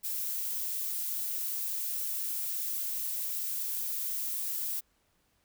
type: noise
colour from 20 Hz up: violet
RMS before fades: -34 dBFS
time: 0.03-4.81 s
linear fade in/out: 20 ms
effects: pink hiss -72 dBFS RMS until 5.44 s